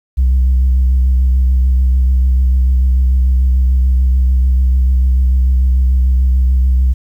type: tone with vibrato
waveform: sine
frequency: 64 Hz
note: C2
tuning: 38 cents flat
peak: -6 dBFS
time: 0.17-6.94 s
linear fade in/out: 20 ms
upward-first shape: sine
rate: 6.8 Hz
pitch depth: 31 cents each way
effects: tanh soft clip ceiling -6 dBFS + 8-bit